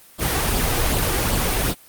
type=noise with flanger; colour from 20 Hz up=pink; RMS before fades=-20 dBFS; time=0.18-1.75 s; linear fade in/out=50 ms; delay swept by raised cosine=0.23 to 2.63 ms; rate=2.6 Hz; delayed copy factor=+0.5; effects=white hiss -48 dBFS RMS until 1.88 s + Opus 32 kbps